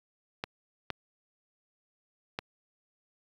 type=clicks; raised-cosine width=0.3 ms; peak=-16 dBFS; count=3; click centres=0.439 / 0.903 / 2.389 s; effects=high-pass 60 Hz 12 dB/octave + 9-bit